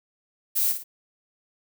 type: noise with echo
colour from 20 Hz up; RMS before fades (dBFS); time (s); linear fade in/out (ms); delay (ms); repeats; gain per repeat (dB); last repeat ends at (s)
violet; -23; 0.55-0.73; 20; 55; 2; -8; 0.84
effects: none